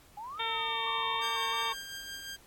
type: exponential two-way sweep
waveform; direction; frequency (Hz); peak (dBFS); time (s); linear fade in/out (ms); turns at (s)
sine; up then down; 806 to 1373 to 959; -39; 0.17-1.17; 5; 0.41
type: harmonic tone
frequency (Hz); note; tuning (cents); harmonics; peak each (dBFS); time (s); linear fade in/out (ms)
454.3; A#4; -45; 1 / 2 / 4 / 5 / 6 / 7 / 8; -44 / -35 / -42 / -39 / -44 / -40 / -36; 0.39-1.73; 10
type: tone with vibrato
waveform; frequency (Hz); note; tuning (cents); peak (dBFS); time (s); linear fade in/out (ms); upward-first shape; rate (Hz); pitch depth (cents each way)
sine; 1133; C#6; +37; -35; 0.86-1.74; 10; square; 3; 43
type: tone with tremolo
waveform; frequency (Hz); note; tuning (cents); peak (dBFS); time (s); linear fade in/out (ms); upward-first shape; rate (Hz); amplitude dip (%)
15% pulse; 1596; G6; +31; -32; 1.21-2.37; 20; sine; 5.7; 35
effects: pink hiss -59 dBFS RMS until 2.46 s + AAC 64 kbps